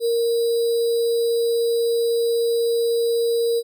sine tone with sample-and-hold, 466.2 Hz, A#4, in tune, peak -17 dBFS, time 0-3.63 s, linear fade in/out 50 ms, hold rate 4410 Hz, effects none

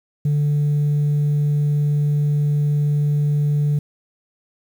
sine tone, 146.83 Hz, D3, in tune, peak -13 dBFS, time 0.25-3.79 s, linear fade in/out 5 ms, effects tanh soft clip ceiling -14 dBFS + 8-bit

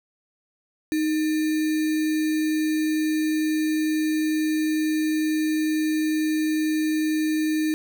sine tone with sample-and-hold, 311.1 Hz, D#4, in tune, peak -20 dBFS, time 0.92-7.74 s, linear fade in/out 0 ms, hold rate 2100 Hz, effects none

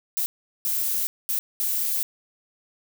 violet noise bursts at uneven times, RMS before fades -25 dBFS, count 4, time 0.17-0.26 / 0.65-1.07 / 1.29-1.39 / 1.6-2.03 s, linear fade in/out 0 ms, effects none

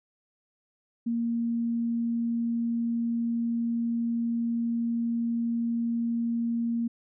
sine tone, 233.1 Hz, A#3, in tune, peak -25 dBFS, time 1.06-6.88 s, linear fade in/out 10 ms, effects none

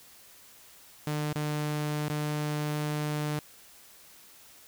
sawtooth tone with dropouts, 149.9 Hz, D3, 36 cents sharp, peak -25 dBFS, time 1.07-3.39 s, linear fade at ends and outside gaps 2 ms, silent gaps 1.328-1.355 / 2.084-2.099 s, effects white hiss -54 dBFS RMS until 4.67 s

